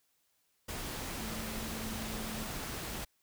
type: tone in noise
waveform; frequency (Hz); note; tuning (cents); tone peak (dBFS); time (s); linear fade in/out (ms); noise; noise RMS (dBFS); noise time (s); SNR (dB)
sine; 220; A3; 0; -43; 1.18-2.48; 10; pink; -40; 0.68-3.05; -6
effects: white hiss -75 dBFS RMS until 3.22 s